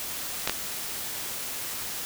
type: clicks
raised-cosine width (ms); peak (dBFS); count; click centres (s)
0.2; -7; 2; 0.475 / 0.496
effects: white hiss -34 dBFS RMS until 2.05 s